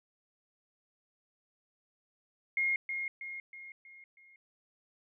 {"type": "tone with echo", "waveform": "sine", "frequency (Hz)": 2142, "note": "C7", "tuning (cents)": 40, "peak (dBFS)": -27, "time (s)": [2.57, 2.76], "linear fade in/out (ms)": 2, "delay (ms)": 320, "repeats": 5, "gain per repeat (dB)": -6, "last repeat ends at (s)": 4.36, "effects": []}